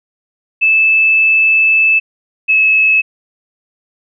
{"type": "tone pair in turn", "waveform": "sine", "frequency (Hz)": [2624, 2591], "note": ["E7", "E7"], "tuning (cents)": [-9, -30], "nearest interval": "unison", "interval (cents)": 21, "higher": "first", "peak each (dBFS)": -7, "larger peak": "neither", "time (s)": [[0.61, 2], [2.48, 3.02]], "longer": "first", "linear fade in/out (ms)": 20, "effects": []}